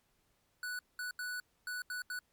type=tone bursts at uneven times; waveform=square; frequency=1480 Hz; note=F#6; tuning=in tune; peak=-38 dBFS; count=6; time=0.63-0.79 / 0.99-1.11 / 1.19-1.4 / 1.67-1.82 / 1.9-2.02 / 2.1-2.19 s; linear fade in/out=2 ms; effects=pink hiss -75 dBFS RMS until 2.32 s + MP3 96 kbps